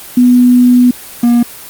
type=tone pair in turn; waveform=sine / triangle; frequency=246.9 / 238.5 Hz; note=B3 / A#3; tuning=0 / +40 cents; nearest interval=minor second; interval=60 cents; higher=first; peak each=-3 dBFS; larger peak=neither; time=0.17-0.91 / 1.23-1.43 s; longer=first; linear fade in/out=5 ms; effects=white hiss -30 dBFS RMS until 1.69 s + Opus 24 kbps